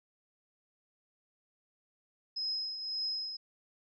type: tone with tremolo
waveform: sine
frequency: 5110 Hz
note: D#8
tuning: 45 cents sharp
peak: -31 dBFS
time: 2.36-3.37 s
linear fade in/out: 10 ms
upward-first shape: triangle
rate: 1.8 Hz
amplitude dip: 60%
effects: none